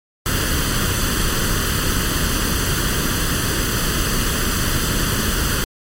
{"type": "noise with comb filter", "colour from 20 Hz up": "pink", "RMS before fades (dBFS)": -19, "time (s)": [0.26, 5.64], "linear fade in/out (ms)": 0, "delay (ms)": 0.65, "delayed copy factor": 0.7, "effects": ["MP3 64 kbps"]}